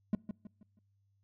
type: tone with echo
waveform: triangle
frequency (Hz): 209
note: G#3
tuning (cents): +11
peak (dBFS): -24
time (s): 0.13-0.15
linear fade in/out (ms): 2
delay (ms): 160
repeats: 4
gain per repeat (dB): -9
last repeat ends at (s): 0.79
effects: noise-tail reverb RT60 0.6 s tail -26 dB re dry + added 99 Hz sine -70 dBFS peak until 1.23 s